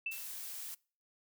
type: tone with exponential decay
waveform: sine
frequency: 2655 Hz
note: E7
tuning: 12 cents sharp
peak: -32 dBFS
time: 0.06-0.29 s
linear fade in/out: 5 ms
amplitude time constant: 50 ms
type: noise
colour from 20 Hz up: blue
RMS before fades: -44 dBFS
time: 0.11-0.75 s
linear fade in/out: 10 ms
effects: noise-tail reverb RT60 0.4 s tail -25 dB re dry